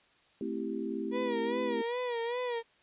sine chord, A minor seventh, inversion none, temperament equal, 220 / 261.6 / 329.6 / 392 Hz, A3 / C4 / E4 / G4, 0 / 0 / 0 / 0 cents, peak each -38 dBFS, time 0.41-1.82 s, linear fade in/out 2 ms
35% pulse tone with vibrato, 480 Hz, B4, 49 cents flat, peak -30 dBFS, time 1.11-2.63 s, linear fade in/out 50 ms, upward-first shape sine, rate 2.5 Hz, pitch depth 74 cents each way
effects white hiss -65 dBFS RMS until 2.82 s + resampled to 8000 Hz

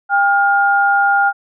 sine tone pair together, 800 / 1414.4 Hz, G5 / F6, +35 / +22 cents, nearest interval minor seventh, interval 987 cents, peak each -13 dBFS, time 0.09-1.33 s, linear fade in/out 50 ms, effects none

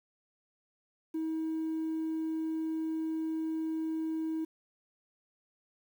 triangle tone, 319.5 Hz, D#4, 46 cents sharp, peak -28 dBFS, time 1.14-4.45 s, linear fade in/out 10 ms, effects tanh soft clip ceiling -27 dBFS + 10-bit

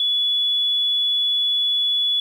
sine tone, 3415 Hz, G#7, 48 cents sharp, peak -17 dBFS, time 0-2.2 s, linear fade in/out 2 ms, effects 8-bit

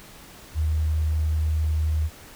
sine tone, 77.78 Hz, D#2, in tune, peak -20 dBFS, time 0.54-2.1 s, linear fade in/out 50 ms, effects pink hiss -46 dBFS RMS until 2.35 s

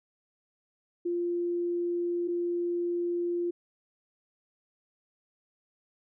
sine tone pair in turn, 347.7 / 347.7 Hz, F4 / F4, -8 / -8 cents, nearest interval unison, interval 0 cents, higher neither, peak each -27 dBFS, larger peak neither, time 1.05-2.28 / 2.28-3.51 s, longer neither, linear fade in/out 10 ms, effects none

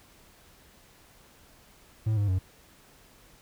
triangle tone with pitch steps, 109.3 / 102.2 / 93.1 Hz, A2 / G#2 / F#2, -11 / -27 / +11 cents, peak -21 dBFS, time 2.06-2.39 s, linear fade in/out 10 ms, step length 110 ms, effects pink hiss -57 dBFS RMS until 3.41 s

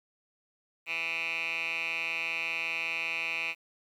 10% pulse tone with band-pass filter, 165.3 Hz, E3, 5 cents sharp, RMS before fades -33 dBFS, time 0.86-3.55 s, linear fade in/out 50 ms, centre 2500 Hz, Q 7.1, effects 10-bit

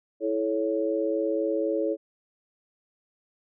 sine tone cluster, 328.1 / 432.1 / 556 Hz, E4 / A4 / C#5, -8 / -31 / +5 cents, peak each -28 dBFS, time 0.2-1.97 s, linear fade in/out 50 ms, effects none

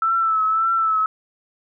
sine tone with vibrato, 1318.5 Hz, E6, in tune, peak -16 dBFS, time 0.02-1.06 s, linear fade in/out 2 ms, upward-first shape triangle, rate 1.8 Hz, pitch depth 49 cents each way, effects none

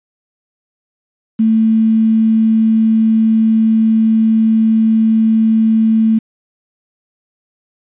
sine tone with quantisation, 221.9 Hz, A3, 15 cents sharp, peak -8 dBFS, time 1.39-6.19 s, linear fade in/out 10 ms, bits 6, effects resampled to 8000 Hz

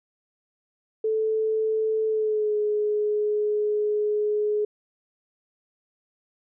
sine tone with pitch glide, 437.9 to 420.5 Hz, A4 to G#4, -8 to +22 cents, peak -21 dBFS, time 1.04-4.65 s, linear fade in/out 5 ms, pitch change -70 cents, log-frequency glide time 2.07-2.56 s, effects none

